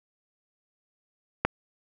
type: click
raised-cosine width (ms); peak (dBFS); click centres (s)
0.5; -6; 1.45
effects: none